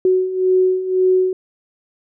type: beating tone pair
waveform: sine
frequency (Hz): 370 / 371.9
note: F#4 / F#4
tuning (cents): 0 / +9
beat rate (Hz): 1.9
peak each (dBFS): -19 / -14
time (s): 0.05-1.33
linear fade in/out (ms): 2
effects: none